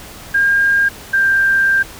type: tone pair in turn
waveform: sine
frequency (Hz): 1611 / 1584.2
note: G6 / G6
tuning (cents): +47 / +18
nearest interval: unison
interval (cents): 29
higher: first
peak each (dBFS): -10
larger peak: neither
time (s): 0.34-0.89 / 1.13-1.83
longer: second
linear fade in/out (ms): 10
effects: pink hiss -35 dBFS RMS until 1.99 s